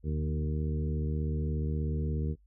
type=harmonic tone with a mistuned harmonic; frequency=76.7 Hz; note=D#2; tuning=24 cents flat; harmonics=1 / 2 / 3 / 4 / 5 / 6; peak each=-31 / -33 / -39 / -44 / -43 / -43 dBFS; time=0.03-2.36 s; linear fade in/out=50 ms; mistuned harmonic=2; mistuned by=-20 cents; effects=noise-tail reverb RT60 0.1 s tail -21 dB re dry + added 50 Hz sine -59 dBFS peak until 2.46 s